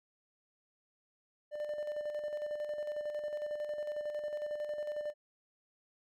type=tone with tremolo; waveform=triangle; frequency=596 Hz; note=D5; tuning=25 cents sharp; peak=-32 dBFS; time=1.51-5.14 s; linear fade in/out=50 ms; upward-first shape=square; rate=11 Hz; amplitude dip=45%; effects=none